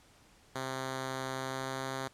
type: tone with pitch glide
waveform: 5% pulse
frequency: 131.8 to 132.79 Hz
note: C3 to C3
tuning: +13 to +26 cents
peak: -24 dBFS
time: 0.55-2.08 s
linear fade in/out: 5 ms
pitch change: +13 cents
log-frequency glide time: 1.34-1.87 s
effects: pink hiss -62 dBFS RMS until 2.13 s + low-pass 10000 Hz 12 dB/octave